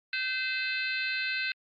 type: harmonic tone with a mistuned harmonic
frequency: 514 Hz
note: C5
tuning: 31 cents flat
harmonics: 3 / 4 / 5 / 6 / 7 / 8 / 9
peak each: -33 / -37 / -33 / -47 / -43 / -37 / -47 dBFS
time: 0.13-1.52 s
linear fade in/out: 2 ms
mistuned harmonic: 5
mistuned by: +23 cents
effects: Opus 48 kbps